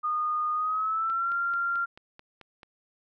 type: tone with pitch glide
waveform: sine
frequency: 1227 to 1385.2 Hz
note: D#6 to F6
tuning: -25 to -15 cents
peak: -25 dBFS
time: 0.03-1.86 s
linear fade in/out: 20 ms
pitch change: +210 cents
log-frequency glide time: 0.53-1.33 s
type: click train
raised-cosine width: 0.3 ms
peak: -31 dBFS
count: 8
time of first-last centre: 1.1-2.632 s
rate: 4.57 Hz
effects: none